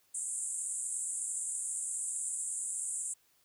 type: band-pass noise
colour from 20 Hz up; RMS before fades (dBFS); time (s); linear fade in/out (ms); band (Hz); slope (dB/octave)
white; -37; 0.14-3.14; 10; 7300 to 9700; 96
effects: white hiss -70 dBFS RMS until 3.44 s